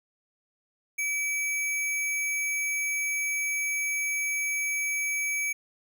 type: tone with sample-and-hold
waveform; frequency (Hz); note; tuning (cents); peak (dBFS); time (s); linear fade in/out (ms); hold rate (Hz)
sine; 2300; D7; -37; -26; 0.98-5.53; 10; 8820
effects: none